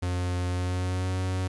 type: tone with pitch glide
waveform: 45% pulse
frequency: 89.7 to 92.92 Hz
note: F2 to F#2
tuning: +47 to +8 cents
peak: -26 dBFS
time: 0.02-1.48 s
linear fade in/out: 10 ms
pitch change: +61 cents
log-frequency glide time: 0.5-1.17 s
effects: resampled to 24000 Hz + 10-bit